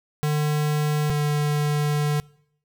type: tone pair in turn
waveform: square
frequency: 150 / 148.19 Hz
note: D3 / D3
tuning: +37 / +16 cents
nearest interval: unison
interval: 21 cents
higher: first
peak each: -21 dBFS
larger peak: neither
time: 0.23-1.1 / 1.1-2.2 s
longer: second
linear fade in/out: 0 ms
effects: noise-tail reverb RT60 0.7 s tail -24 dB re dry